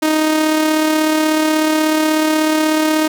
sawtooth tone with amplitude modulation, 311.1 Hz, D#4, in tune, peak -7 dBFS, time 0.02-3.08 s, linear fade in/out 10 ms, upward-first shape sine, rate 36.4 Hz, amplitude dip 35%, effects none

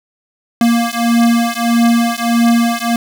square beating tone pair, 233.1 / 234.7 Hz, A#3 / A#3, 0 / +12 cents, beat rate 1.6 Hz, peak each -14 dBFS, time 0.61-2.96 s, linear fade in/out 2 ms, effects none

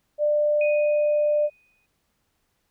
sine tone, 595 Hz, D5, 22 cents sharp, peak -18 dBFS, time 0.18-1.5 s, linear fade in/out 50 ms
sine tone with exponential decay, 2489 Hz, D#7, in tune, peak -27 dBFS, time 0.61-1.86 s, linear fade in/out 2 ms, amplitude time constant 270 ms
effects pink hiss -72 dBFS RMS until 2.7 s

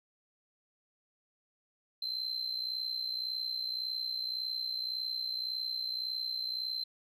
sine tone with amplitude modulation, 4100 Hz, C8, 36 cents flat, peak -28 dBFS, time 2.02-6.84 s, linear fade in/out 5 ms, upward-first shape sine, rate 61.8 Hz, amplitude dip 75%, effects tanh soft clip ceiling -29 dBFS + MP3 96 kbps

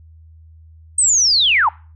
sine linear sweep, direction down, 8490 to 784 Hz, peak -11 dBFS, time 0.98-1.69 s, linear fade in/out 5 ms, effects noise-tail reverb RT60 0.4 s tail -24 dB re dry + added 80 Hz sine -41 dBFS peak until 1.95 s

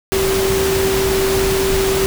sine tone in noise, 385.8 Hz, G4, 28 cents flat, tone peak -15 dBFS, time 0.12-2.06 s, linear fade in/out 0 ms, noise pink, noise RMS -20 dBFS, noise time 0.12-2.06 s, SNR +2 dB, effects none

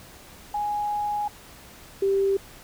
sine tone pair in turn, 830.6 / 392 Hz, G#5 / G4, 0 / 0 cents, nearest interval octave + minor second, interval 1300 cents, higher first, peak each -24 / -19 dBFS, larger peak second, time 0.54-1.28 / 2.02-2.37 s, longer first, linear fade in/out 5 ms, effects pink hiss -47 dBFS RMS until 2.63 s

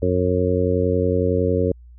harmonic tone, 90.9 Hz, F#2, 30 cents flat, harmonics 1 / 2 / 3 / 4 / 5 / 6, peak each -22 / -26 / -25 / -26 / -21 / -25 dBFS, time 0.02-1.72 s, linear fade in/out 5 ms, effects added 60 Hz sine -41 dBFS peak until 1.98 s

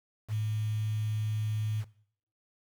sine tone with quantisation, 107.8 Hz, A2, 35 cents flat, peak -28 dBFS, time 0.28-1.85 s, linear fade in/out 50 ms, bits 8, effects noise-tail reverb RT60 0.6 s tail -20 dB re dry

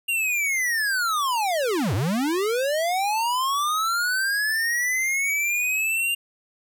square linear two-way sweep, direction down then up, 2807 to 86.7 to 2807 Hz, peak -22 dBFS, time 0.08-6.15 s, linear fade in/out 10 ms, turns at 1.94 s, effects none

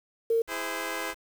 sine tone, 457.2 Hz, A#4, 34 cents flat, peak -21 dBFS, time 0.3-0.42 s, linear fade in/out 5 ms
10% pulse chord, E augmented, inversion none, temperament just, 329.6 / 412 / 515 Hz, E4 / G#4 / B#4, 0 / -14 / -28 cents, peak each -28 / -29 / -27 dBFS, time 0.47-1.15 s, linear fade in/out 50 ms
effects 8-bit

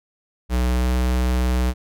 square tone with pitch glide, 61.74 to 62.39 Hz, B1 to B1, 0 to +18 cents, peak -18 dBFS, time 0.49-1.74 s, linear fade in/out 50 ms, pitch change +18 cents, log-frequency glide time 0.71-0.9 s, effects none

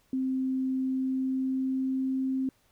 sine tone with pitch glide, 261.6 to 263.6 Hz, C4 to C4, 0 to +13 cents, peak -26 dBFS, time 0.13-2.49 s, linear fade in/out 2 ms, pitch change +13 cents, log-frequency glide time 0.78-2.21 s, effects pink hiss -67 dBFS RMS until 2.71 s

